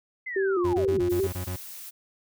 sine linear sweep, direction down, 2090 to 35.71 Hz, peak -31 dBFS, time 0.26-1.03 s, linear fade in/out 10 ms
sine tone with vibrato, 370 Hz, F#4, in tune, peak -22 dBFS, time 0.36-1.27 s, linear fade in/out 5 ms, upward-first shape square, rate 2.4 Hz, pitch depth 80 cents each way
40% pulse tone bursts, 90.9 Hz, F#2, 30 cents flat, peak -29 dBFS, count 8, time 0.64-1.563 s, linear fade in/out 10 ms, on 97 ms, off 21 ms
blue noise, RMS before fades -41 dBFS, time 1.09-1.91 s, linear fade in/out 20 ms
effects none

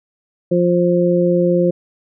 harmonic tone, 175.8 Hz, F3, 12 cents sharp, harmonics 1 / 2 / 3, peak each -16 / -16 / -16 dBFS, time 0.51-1.71 s, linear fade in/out 10 ms, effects none

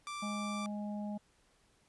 sawtooth tone, 1174.7 Hz, D6, in tune, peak -36 dBFS, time 0.07-0.66 s, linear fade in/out 0 ms
harmonic tone, 207.7 Hz, G#3, in tune, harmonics 1 / 3 / 4, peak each -37 / -47 / -49 dBFS, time 0.22-1.18 s, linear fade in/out 10 ms
effects pink hiss -70 dBFS RMS until 1.88 s + resampled to 24000 Hz

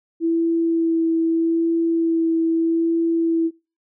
sine tone with vibrato, 330 Hz, E4, 2 cents sharp, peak -16 dBFS, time 0.2-3.51 s, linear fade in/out 50 ms, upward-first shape sine, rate 0.8 Hz, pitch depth 13 cents each way, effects noise-tail reverb RT60 0.3 s tail -22 dB re dry

